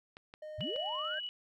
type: clicks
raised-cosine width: 0.3 ms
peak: -32 dBFS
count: 4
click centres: 0.169 / 0.339 / 0.607 / 0.761 s
type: tone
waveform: triangle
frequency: 614 Hz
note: D#5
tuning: 23 cents flat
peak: -40 dBFS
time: 0.42-1.19 s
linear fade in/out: 5 ms
type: linear sweep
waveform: sine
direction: up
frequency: 72 to 1649 Hz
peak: -37 dBFS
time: 0.58-1.2 s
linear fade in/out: 10 ms
type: tone with tremolo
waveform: sine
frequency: 2939 Hz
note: F#7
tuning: 12 cents flat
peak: -36 dBFS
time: 0.61-1.29 s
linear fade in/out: 0 ms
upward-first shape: square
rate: 16 Hz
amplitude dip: 25%
effects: none